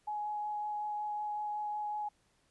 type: tone with vibrato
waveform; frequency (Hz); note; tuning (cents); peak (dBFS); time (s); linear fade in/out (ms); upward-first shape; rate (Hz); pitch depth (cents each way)
sine; 839; G#5; +17; -34; 0.07-2.09; 10; sine; 5.4; 9
effects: pink hiss -72 dBFS RMS until 2.5 s + resampled to 24000 Hz